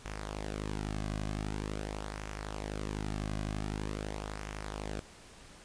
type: tone with flanger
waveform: sawtooth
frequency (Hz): 51.91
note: G#1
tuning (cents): 0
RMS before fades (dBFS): -38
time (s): 0.05-5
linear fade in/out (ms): 5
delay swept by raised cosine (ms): 0.23 to 2.23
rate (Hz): 0.45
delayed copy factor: -0.6
effects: pink hiss -54 dBFS RMS until 5.64 s + resampled to 22050 Hz